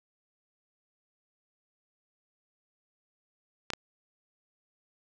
clicks, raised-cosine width 0.2 ms, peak -14 dBFS, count 2, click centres 3.703 / 3.735 s, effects none

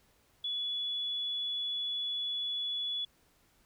sine tone, 3413 Hz, G#7, 47 cents sharp, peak -32 dBFS, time 0.44-3.05 s, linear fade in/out 5 ms, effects pink hiss -68 dBFS RMS until 3.65 s

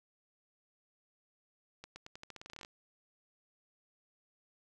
accelerating click train, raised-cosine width 0.2 ms, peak -30 dBFS, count 16, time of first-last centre 1.84-2.649 s, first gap 120 ms, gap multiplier 0.87, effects none

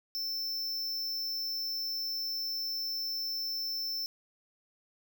square tone, 5330 Hz, E8, 18 cents sharp, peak -33 dBFS, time 0.15-4.06 s, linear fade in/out 0 ms, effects none

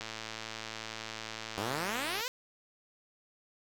click train, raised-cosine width 0.2 ms, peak -22 dBFS, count 245, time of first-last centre 0.01-2.208 s, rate 111 Hz
5% pulse exponential sweep, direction up, 96 to 527 Hz, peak -22 dBFS, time 1.58-2.28 s, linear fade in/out 0 ms
effects none

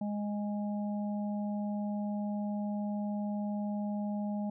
harmonic tone, 206.7 Hz, G#3, 8 cents flat, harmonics 1 / 3 / 4, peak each -32 / -43 / -45 dBFS, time 0.01-4.5 s, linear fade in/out 5 ms, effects none

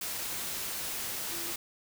sine tone in noise, 340.7 Hz, F4, 43 cents flat, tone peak -45 dBFS, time 1.31-1.53 s, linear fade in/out 5 ms, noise white, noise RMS -36 dBFS, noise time 0.01-1.56 s, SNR -12 dB, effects none

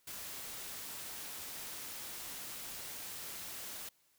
white noise, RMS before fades -45 dBFS, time 0.07-3.89 s, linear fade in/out 5 ms, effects white hiss -72 dBFS RMS until 4.18 s

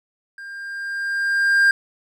triangle tone with level ramp, 1600 Hz, G6, 35 cents sharp, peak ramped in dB -32 to -9 dBFS, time 0.38-1.71 s, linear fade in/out 2 ms, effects none

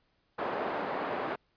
pink band-pass noise, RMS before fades -34 dBFS, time 0.38-1.36 s, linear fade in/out 10 ms, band 410 to 1200 Hz, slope 12 dB/octave, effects pink hiss -73 dBFS RMS until 1.56 s + resampled to 11025 Hz

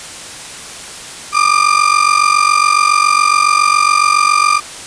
35% pulse ring-modulated tone, 1200 Hz, D6, 37 cents sharp, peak -4 dBFS, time 1.32-4.61 s, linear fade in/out 50 ms, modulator 23.6 Hz, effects white hiss -29 dBFS RMS until 4.86 s + resampled to 22050 Hz

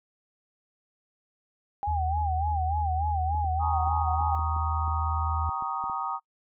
sine tone with vibrato, 792 Hz, G5, 18 cents sharp, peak -27 dBFS, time 1.83-4.35 s, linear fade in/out 0 ms, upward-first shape sine, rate 3.4 Hz, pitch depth 120 cents each way
sine tone with pitch glide, 79 to 80.29 Hz, D#2 to E2, +27 to -45 cents, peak -27 dBFS, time 1.87-5.5 s, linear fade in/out 10 ms, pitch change +28 cents, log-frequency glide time 2.33-5.1 s
clicks, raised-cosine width 3 ms, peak -34 dBFS, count 11, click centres 3.349 / 3.445 / 3.873 / 4.21 / 4.392 / 4.565 / 4.88 / 5.491 / 5.624 / 5.84 / 5.898 s
sine chord, Eb dominant seventh, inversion first, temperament equal with one note detuned, 777.7 / 932.3 / 1108.7 / 1244.5 Hz, G5 / Bb5 / Db6 / Eb6, -14 / 0 / 0 / 0 cents, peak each -35 / -33 / -37 / -32 dBFS, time 3.59-6.2 s, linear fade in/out 50 ms
effects noise-tail reverb RT60 0.1 s tail -25 dB re dry

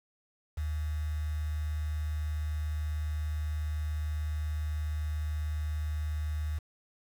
sine tone with quantisation, 76.4 Hz, D#2, 31 cents flat, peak -30 dBFS, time 0.57-6.59 s, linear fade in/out 10 ms, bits 8, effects none

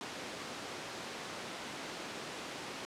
pink band-pass noise, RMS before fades -44 dBFS, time 0.01-2.85 s, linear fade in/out 0 ms, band 230 to 6000 Hz, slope 12 dB/octave, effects low-pass 12000 Hz 12 dB/octave

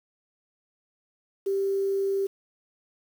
sine tone with quantisation, 392 Hz, G4, in tune, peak -23 dBFS, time 1.46-2.27 s, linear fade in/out 10 ms, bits 8, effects none

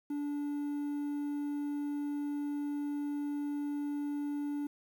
triangle tone with quantisation, 290 Hz, D4, 22 cents flat, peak -31 dBFS, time 0.1-4.67 s, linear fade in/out 5 ms, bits 10, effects none

